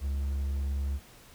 triangle tone, 69.3 Hz, C#2, in tune, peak -26 dBFS, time 0-1 s, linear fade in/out 50 ms, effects pink hiss -54 dBFS RMS until 1.34 s

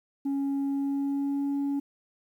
sine tone with pitch glide, 277.2 to 280.9 Hz, C#4 to C#4, 0 to +23 cents, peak -23 dBFS, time 0.25-1.8 s, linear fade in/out 10 ms, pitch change +23 cents, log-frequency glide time 0.7-1.47 s, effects tanh soft clip ceiling -25 dBFS + 10-bit

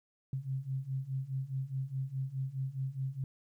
sine beating tone pair, 130.81 / 135.61 Hz, C3 / C#3, 0 / -38 cents, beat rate 4.8 Hz, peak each -38 / -36 dBFS, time 0.33-3.24 s, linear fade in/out 2 ms, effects 12-bit

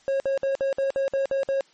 triangle tone bursts, 544 Hz, C#5, 33 cents flat, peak -19 dBFS, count 9, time 0.08-1.608 s, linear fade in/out 0 ms, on 120 ms, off 56 ms, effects white hiss -58 dBFS RMS until 1.73 s + MP3 32 kbps

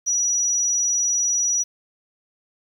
sine tone, 5840 Hz, F#8, 24 cents flat, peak -18 dBFS, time 0.06-1.64 s, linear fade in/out 20 ms, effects 8-bit

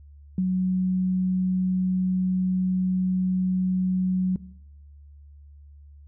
sine tone, 185 Hz, F#3, in tune, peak -20 dBFS, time 0.38-4.36 s, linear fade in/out 2 ms, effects noise-tail reverb RT60 0.8 s tail -19 dB re dry + added 72 Hz sine -45 dBFS peak until 6.07 s

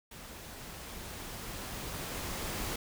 pink noise with level ramp, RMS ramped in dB -48 to -36 dBFS, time 0.11-2.76 s, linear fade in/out 5 ms, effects none

